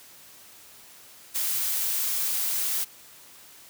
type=noise; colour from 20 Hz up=blue; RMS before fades=-27 dBFS; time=1.34-2.85 s; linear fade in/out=20 ms; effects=white hiss -50 dBFS RMS until 3.69 s + high-pass 60 Hz 12 dB/octave